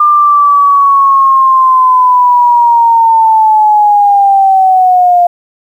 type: linear sweep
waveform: sine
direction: down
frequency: 1200 to 698.5 Hz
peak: -3 dBFS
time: 0-5.27 s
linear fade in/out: 5 ms
effects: 7-bit